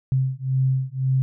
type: beating tone pair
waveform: sine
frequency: 130.81 / 132.71 Hz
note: C3 / C3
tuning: 0 / +25 cents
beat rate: 1.9 Hz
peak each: -22 dBFS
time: 0.12-1.22 s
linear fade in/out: 0 ms
effects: none

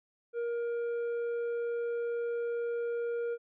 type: tone with tanh clipping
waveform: triangle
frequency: 471.1 Hz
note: A#4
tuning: 18 cents sharp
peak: -32 dBFS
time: 0.33-3.38 s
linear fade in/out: 50 ms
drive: 10 dB
effects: none

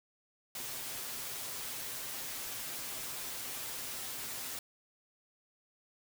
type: noise with comb filter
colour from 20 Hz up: white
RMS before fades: -41 dBFS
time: 0.55-4.59 s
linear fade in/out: 2 ms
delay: 7.7 ms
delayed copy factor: +0.6
effects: none

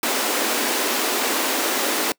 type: high-pass noise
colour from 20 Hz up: pink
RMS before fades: -22 dBFS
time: 0.03-2.12 s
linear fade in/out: 2 ms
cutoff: 250 Hz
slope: 48 dB/octave
effects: noise-tail reverb RT60 0.1 s tail -24 dB re dry

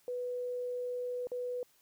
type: tone with dropouts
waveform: sine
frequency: 493.9 Hz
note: B4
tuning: in tune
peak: -34 dBFS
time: 0.08-1.63 s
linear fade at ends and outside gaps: 1 ms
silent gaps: 1.271-1.317 s
effects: white hiss -68 dBFS RMS until 1.81 s

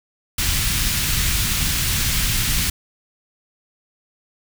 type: band-stop noise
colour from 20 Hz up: pink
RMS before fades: -20 dBFS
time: 0.38-2.7 s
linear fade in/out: 5 ms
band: 140 to 2100 Hz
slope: 12 dB/octave
effects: none

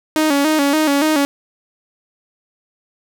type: tone with vibrato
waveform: sawtooth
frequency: 296 Hz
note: D4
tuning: 14 cents sharp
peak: -9 dBFS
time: 0.16-1.25 s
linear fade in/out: 0 ms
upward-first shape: square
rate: 3.5 Hz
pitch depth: 86 cents each way
effects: none

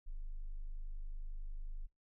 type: tone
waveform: sine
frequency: 25.53 Hz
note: G#0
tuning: 29 cents flat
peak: -38 dBFS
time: 0.06-1.87 s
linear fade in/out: 20 ms
effects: noise-tail reverb RT60 0.2 s tail -24 dB re dry + tanh soft clip ceiling -36 dBFS

